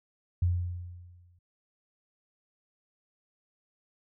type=tone with exponential decay; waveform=sine; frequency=88.2 Hz; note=F2; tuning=18 cents sharp; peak=-21 dBFS; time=0.42-1.39 s; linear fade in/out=5 ms; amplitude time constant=210 ms; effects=none